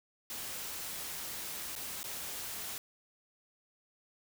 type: noise with dropouts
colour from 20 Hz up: white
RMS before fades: -41 dBFS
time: 0.3-2.78 s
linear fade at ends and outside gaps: 1 ms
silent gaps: 1.753-1.761 / 2.031-2.041 s
effects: none